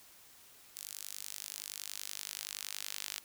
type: tone with high-pass filter sweep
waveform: sawtooth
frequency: 50.6 Hz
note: G#1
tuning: 44 cents flat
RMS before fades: -44 dBFS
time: 0.76-3.2 s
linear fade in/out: 0 ms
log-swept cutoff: 6800 to 3400 Hz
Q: 0.74
effects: white hiss -59 dBFS RMS until 3.24 s